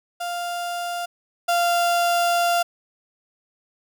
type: tone pair in turn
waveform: 35% pulse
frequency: 698.5 / 693.7 Hz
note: F5 / F5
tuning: 0 / -12 cents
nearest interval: unison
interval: 12 cents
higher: first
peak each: -24 / -16 dBFS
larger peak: second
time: 0.2-1.06 / 1.48-2.63 s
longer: second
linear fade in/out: 10 ms
effects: none